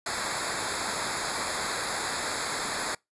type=noise with comb filter; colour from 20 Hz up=pink; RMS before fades=-31 dBFS; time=0.06-2.95 s; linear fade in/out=5 ms; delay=0.34 ms; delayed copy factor=-0.95; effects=noise-tail reverb RT60 0.2 s tail -26 dB re dry + resampled to 24000 Hz